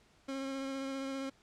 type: tone with vibrato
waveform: 30% pulse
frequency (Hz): 270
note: C#4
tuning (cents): -45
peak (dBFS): -34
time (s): 0.28-1.3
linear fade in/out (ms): 10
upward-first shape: sine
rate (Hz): 15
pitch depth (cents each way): 15
effects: pink hiss -66 dBFS RMS until 1.42 s + low-pass 7000 Hz 12 dB/octave